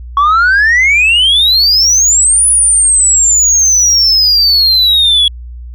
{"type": "exponential two-way sweep", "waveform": "sine", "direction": "up then down", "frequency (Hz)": [1108, 9956, 3333], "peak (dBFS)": -3, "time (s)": [0.17, 5.28], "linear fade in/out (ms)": 2, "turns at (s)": 2.47, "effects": ["tanh soft clip ceiling -4 dBFS", "added 60 Hz sine -24 dBFS peak until 5.74 s"]}